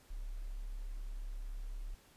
sine tone, 34.65 Hz, C#1, in tune, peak -39 dBFS, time 0.1-1.95 s, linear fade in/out 10 ms, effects pink hiss -64 dBFS RMS until 2.16 s + resampled to 32000 Hz

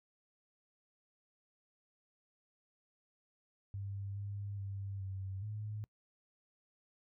sine tone with pitch steps, 99.2 / 100.9 / 98.6 / 96 / 106.1 Hz, G2 / G#2 / G2 / G2 / G#2, +21 / -49 / +11 / -36 / +38 cents, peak -39 dBFS, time 3.74-5.84 s, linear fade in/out 0 ms, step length 420 ms, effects noise-tail reverb RT60 0.1 s tail -25 dB re dry

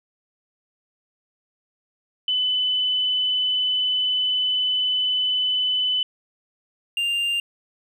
sine / triangle tone pair in turn, 3008 / 2795 Hz, F#7 / F7, +28 / +1 cents, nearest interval minor second, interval 127 cents, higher first, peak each -19 dBFS, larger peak neither, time 2.28-6.03 / 6.97-7.4 s, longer first, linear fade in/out 2 ms, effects none

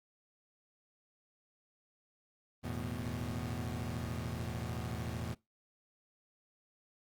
25% pulse chord, E suspended fourth, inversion none, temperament equal, 82.41 / 110 / 123.47 Hz, E2 / A2 / B2, 0 / 0 / 0 cents, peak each -38 / -38 / -38 dBFS, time 2.63-5.35 s, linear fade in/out 20 ms, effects noise-tail reverb RT60 0.2 s tail -21 dB re dry + Opus 24 kbps

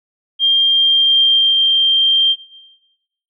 sine tone with pitch glide, 3197 to 3171 Hz, G7 to G7, +33 to +19 cents, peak -9 dBFS, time 0.39-2.36 s, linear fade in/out 50 ms, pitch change -14 cents, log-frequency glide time 0.6-1.67 s, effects noise-tail reverb RT60 1.0 s tail -17 dB re dry

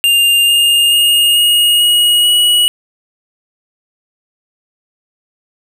square tone with pitch steps, 2802 / 2825 / 2848 / 2871 / 2894 / 2918 Hz, F7 / F7 / F7 / F7 / F#7 / F#7, +5 / +19 / +33 / +47 / -39 / -25 cents, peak -8 dBFS, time 0.04-2.68 s, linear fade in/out 0 ms, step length 440 ms, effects none

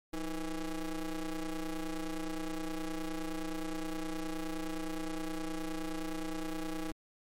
40% pulse ring-modulated tone, 164.81 Hz, E3, in tune, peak -31 dBFS, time 0.13-6.92 s, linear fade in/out 5 ms, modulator 150 Hz, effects MP3 64 kbps

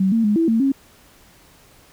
sine tone with pitch steps, 190.5 / 227.2 / 208.8 / 329.5 / 225.9 / 272.3 Hz, G3 / A#3 / G#3 / E4 / A3 / C#4, -49 / -44 / +10 / -1 / +46 / -31 cents, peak -14 dBFS, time 0-0.72 s, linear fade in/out 5 ms, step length 120 ms, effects pink hiss -51 dBFS RMS until 1.92 s

